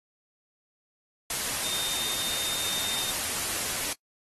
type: tone in noise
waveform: sine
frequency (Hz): 3651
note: A#7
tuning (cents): -37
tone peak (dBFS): -33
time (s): 1.64-3.11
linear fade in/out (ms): 2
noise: white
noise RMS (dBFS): -30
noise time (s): 1.3-3.93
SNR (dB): -6
effects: noise-tail reverb RT60 0.1 s tail -25 dB re dry + AAC 32 kbps